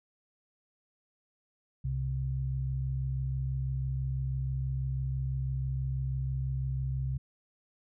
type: tone pair together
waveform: sine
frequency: 66.1 / 132.2 Hz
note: C2 / C3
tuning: +18 / +18 cents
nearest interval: octave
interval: 1200 cents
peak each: -34 / -31 dBFS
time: 1.84-7.18 s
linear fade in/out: 10 ms
effects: none